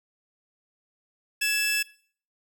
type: tone pair together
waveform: sawtooth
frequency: 1685 / 2642 Hz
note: G#6 / E7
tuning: +25 / +3 cents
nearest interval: minor sixth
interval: 778 cents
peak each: -26 / -21 dBFS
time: 1.41-1.83 s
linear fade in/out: 10 ms
effects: noise-tail reverb RT60 0.5 s tail -21 dB re dry